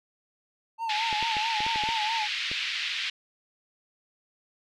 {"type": "tone with vibrato", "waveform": "triangle", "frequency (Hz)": 880, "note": "A5", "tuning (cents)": 0, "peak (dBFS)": -26, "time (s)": [0.78, 2.28], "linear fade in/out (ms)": 50, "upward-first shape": "sine", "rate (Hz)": 4.6, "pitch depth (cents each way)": 78}
{"type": "band-pass noise", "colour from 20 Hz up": "pink", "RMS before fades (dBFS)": -31, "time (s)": [0.89, 3.1], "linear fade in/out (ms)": 5, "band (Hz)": [2100, 4000], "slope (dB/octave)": 24}
{"type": "clicks", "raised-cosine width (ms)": 2, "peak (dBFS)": -26, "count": 9, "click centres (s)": [1.128, 1.227, 1.368, 1.605, 1.665, 1.759, 1.837, 1.889, 2.515]}
{"effects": []}